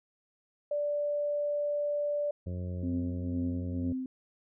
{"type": "tone", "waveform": "sine", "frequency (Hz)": 585, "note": "D5", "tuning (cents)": -7, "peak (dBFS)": -28, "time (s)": [0.71, 2.31], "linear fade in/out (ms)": 5}
{"type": "harmonic tone", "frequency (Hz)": 89.7, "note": "F2", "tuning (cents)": 47, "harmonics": [1, 2, 3, 4, 5, 6, 7], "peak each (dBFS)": [-34, -40, -50, -50, -51, -48, -57], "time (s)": [2.46, 3.93], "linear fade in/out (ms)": 10}
{"type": "tone with tremolo", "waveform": "sine", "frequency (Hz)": 259.1, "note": "C4", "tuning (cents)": -17, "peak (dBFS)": -29, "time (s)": [2.83, 4.06], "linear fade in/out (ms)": 2, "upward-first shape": "triangle", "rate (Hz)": 2.1, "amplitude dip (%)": 75}
{"effects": []}